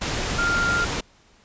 sine tone in noise, 1396.9 Hz, F6, in tune, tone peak -20 dBFS, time 0.38-0.85 s, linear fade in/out 10 ms, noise pink, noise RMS -26 dBFS, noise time 0.01-1.01 s, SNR +3 dB, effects pink hiss -56 dBFS RMS until 1.44 s + resampled to 16000 Hz

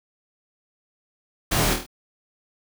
pink noise with echo, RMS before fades -23 dBFS, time 1.51-1.74 s, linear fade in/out 10 ms, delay 25 ms, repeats 5, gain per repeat -4 dB, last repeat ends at 1.865 s, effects none

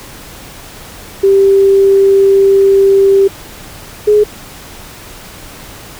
sine tone pair in turn, 392 / 419.2 Hz, G4 / G#4, 0 / +16 cents, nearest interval minor second, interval 116 cents, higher second, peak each -4 dBFS, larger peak neither, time 1.23-3.28 / 4.07-4.24 s, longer first, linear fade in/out 10 ms, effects pink hiss -32 dBFS RMS until 5.99 s

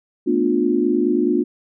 sine chord, B half-diminished seventh, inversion third, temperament just, 222.2 / 246.9 / 296.3 / 355.6 Hz, A3 / B3 / D4 / F4, +17 / 0 / +15 / +31 cents, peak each -24 / -21 / -20 / -19 dBFS, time 0.26-1.44 s, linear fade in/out 20 ms, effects none

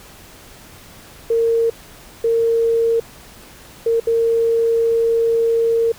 sine tone bursts at uneven times, 459.3 Hz, A#4, 26 cents flat, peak -13 dBFS, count 4, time 1.3-1.7 / 2.24-3 / 3.86-4 / 4.07-5.92 s, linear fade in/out 5 ms, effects pink hiss -42 dBFS RMS until 5.98 s

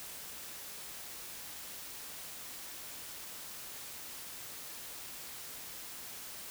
silence, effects white hiss -46 dBFS RMS until 6.5 s

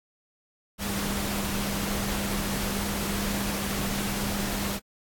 sine tone in noise, 200 Hz, G3, 35 cents sharp, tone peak -31 dBFS, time 0.78-4.8 s, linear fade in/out 50 ms, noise pink, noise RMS -31 dBFS, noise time 0.78-4.8 s, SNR -3 dB, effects AAC 64 kbps

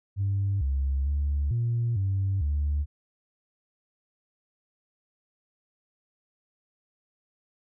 sine tone with pitch steps, 98.8 / 68.1 / 71.7 / 117.6 / 97 / 73 Hz, G2 / C#2 / D2 / A#2 / G2 / D2, +14 / -30 / -41 / +16 / -18 / -10 cents, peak -22 dBFS, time 0.16-2.86 s, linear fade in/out 50 ms, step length 450 ms, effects tanh soft clip ceiling -20 dBFS

